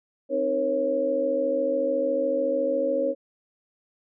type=tone cluster; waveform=sine; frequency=263 / 309.1 / 474.1 / 548 Hz; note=C4 / D#4 / A#4 / C#5; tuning=+9 / -11 / +29 / -20 cents; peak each=-32 / -31 / -30 / -23 dBFS; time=0.29-3.15 s; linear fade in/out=50 ms; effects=none